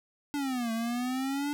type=exponential two-way sweep; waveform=square; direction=down then up; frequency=293.7 to 223.7 to 293.7 Hz; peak=-30 dBFS; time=0.34-1.53 s; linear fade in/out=0 ms; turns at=0.72 s; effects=none